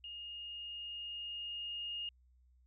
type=tone with level ramp; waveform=sine; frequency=2845 Hz; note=F7; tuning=31 cents sharp; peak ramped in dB=-44 to -38 dBFS; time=0.04-2.09 s; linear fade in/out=2 ms; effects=added 62 Hz sine -64 dBFS peak until 2.66 s